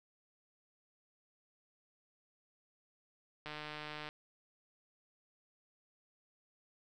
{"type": "click train", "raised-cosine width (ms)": 0.3, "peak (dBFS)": -28, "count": 96, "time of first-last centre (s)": [3.46, 4.089], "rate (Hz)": 151, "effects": []}